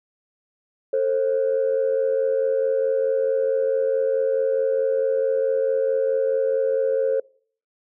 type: tone pair together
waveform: sine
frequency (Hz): 447.4 / 532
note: A4 / C5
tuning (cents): +29 / +29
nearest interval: minor third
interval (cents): 300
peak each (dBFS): -21 / -19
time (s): 0.93-7.2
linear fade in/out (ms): 5
effects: noise-tail reverb RT60 0.5 s tail -24 dB re dry + tanh soft clip ceiling -13 dBFS